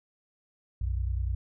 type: tone pair together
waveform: sine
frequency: 60.42 / 90.6 Hz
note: B1 / F#2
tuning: -37 / -36 cents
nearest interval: perfect fifth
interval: 701 cents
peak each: -28 / -32 dBFS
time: 0.81-1.35 s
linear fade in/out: 5 ms
effects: none